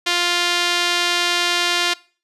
sawtooth tone with band-pass filter, 350 Hz, F4, 4 cents sharp, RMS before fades -19 dBFS, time 0.06-1.94 s, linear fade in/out 10 ms, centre 3500 Hz, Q 1.2, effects noise-tail reverb RT60 0.4 s tail -22 dB re dry + resampled to 32000 Hz

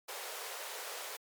pink high-pass noise, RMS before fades -43 dBFS, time 0.08-1.17 s, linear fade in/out 10 ms, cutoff 430 Hz, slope 48 dB/octave, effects MP3 96 kbps

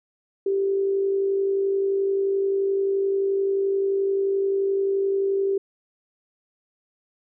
sine tone with amplitude modulation, 392 Hz, G4, in tune, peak -18 dBFS, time 0.46-5.58 s, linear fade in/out 5 ms, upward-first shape sine, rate 51.5 Hz, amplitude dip 35%, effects none

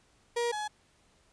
35% pulse tone pair in turn, 474.5 / 844.8 Hz, A#4 / G#5, +31 / +29 cents, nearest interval minor seventh, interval 998 cents, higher second, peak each -26 / -31 dBFS, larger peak first, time 0.36-0.52 / 0.52-0.68 s, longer neither, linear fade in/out 10 ms, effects pink hiss -66 dBFS RMS until 1.32 s + resampled to 22050 Hz

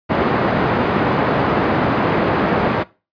pink band-pass noise, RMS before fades -17 dBFS, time 0.09-2.84 s, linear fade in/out 20 ms, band 160 to 1400 Hz, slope 12 dB/octave, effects noise-tail reverb RT60 0.3 s tail -20 dB re dry + resampled to 11025 Hz

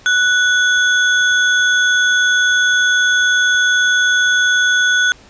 sine tone with sample-and-hold, 1480 Hz, F#6, in tune, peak -10 dBFS, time 0.06-5.12 s, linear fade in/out 0 ms, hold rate 4900 Hz, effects pink hiss -44 dBFS RMS until 5.29 s + resampled to 16000 Hz

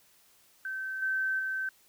sine tone with level steps, 1544 Hz, G6, 27 cents flat, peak -33 / -27 / -30 dBFS, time 0.65-1.69 s, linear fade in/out 2 ms, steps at 1.02 / 1.39 s, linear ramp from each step 5 ms, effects white hiss -63 dBFS RMS until 1.88 s

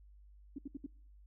sine tone bursts, 278.8 Hz, C#4, 10 cents sharp, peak -39 dBFS, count 4, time 0.56-0.864 s, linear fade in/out 5 ms, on 25 ms, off 68 ms, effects noise-tail reverb RT60 0.6 s tail -26 dB re dry + added 50 Hz sine -56 dBFS peak until 1.26 s

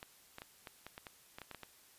clicks, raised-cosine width 0.3 ms, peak -30 dBFS, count 12, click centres 0.029 / 0.384 / 0.419 / 0.672 / 0.866 / 0.979 / 1.068 / 1.385 / 1.417 / 1.513 / 1.547 / 1.633 s, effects white hiss -63 dBFS RMS until 1.98 s + resampled to 32000 Hz

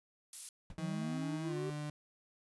violet noise, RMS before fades -41 dBFS, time 0.33-0.49 s, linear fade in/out 2 ms
brown noise with exponential decay, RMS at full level -43 dBFS, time 0.7-0.8 s, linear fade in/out 2 ms, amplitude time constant 21 ms
35% pulse tone with pitch glide, 158.8 to 149.02 Hz, D#3 to D3, +36 to +26 cents, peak -37 dBFS, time 0.78-1.9 s, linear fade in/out 2 ms, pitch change -110 cents, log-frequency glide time 1.46-1.56 s
triangle linear sweep, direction up, 164 to 390 Hz, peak -36 dBFS, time 0.79-1.7 s, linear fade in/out 0 ms
effects resampled to 24000 Hz

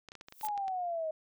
clicks, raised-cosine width 0.2 ms, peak -30 dBFS, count 11, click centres 0.087 / 0.119 / 0.153 / 0.211 / 0.285 / 0.324 / 0.412 / 0.45 / 0.486 / 0.577 / 0.681 s
violet noise with exponential growth, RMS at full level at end -38 dBFS, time 0.27-0.47 s, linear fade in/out 1 ms, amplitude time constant 42 ms
sine exponential sweep, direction down, 865 to 621 Hz, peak -32 dBFS, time 0.43-1.11 s, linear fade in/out 5 ms
effects none

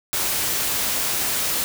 white noise, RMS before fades -23 dBFS, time 0.13-1.64 s, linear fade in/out 0 ms, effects none

